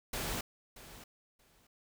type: noise with echo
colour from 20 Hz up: pink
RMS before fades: -37 dBFS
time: 0.13-0.41 s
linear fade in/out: 5 ms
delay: 630 ms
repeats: 2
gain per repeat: -15 dB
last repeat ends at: 1.67 s
effects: none